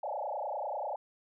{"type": "tone with frequency modulation", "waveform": "sine", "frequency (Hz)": 715, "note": "F5", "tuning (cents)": 41, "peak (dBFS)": -33, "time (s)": [0.03, 0.96], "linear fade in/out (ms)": 5, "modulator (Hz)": 30.2, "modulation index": 5.4, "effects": []}